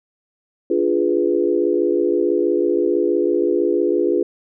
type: chord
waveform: sine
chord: D diminished seventh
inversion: none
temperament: equal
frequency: 293.7 / 349.2 / 415.3 / 493.9 Hz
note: D4 / F4 / Ab4 / Cb5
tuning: 0 / 0 / 0 / 0 cents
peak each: -23 / -18 / -20 / -23 dBFS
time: 0.7-4.23 s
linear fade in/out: 5 ms
effects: none